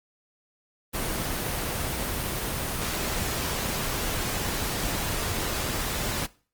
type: noise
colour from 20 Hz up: pink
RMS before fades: -29 dBFS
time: 0.93-6.27 s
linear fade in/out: 20 ms
effects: noise-tail reverb RT60 0.4 s tail -21 dB re dry + Opus 24 kbps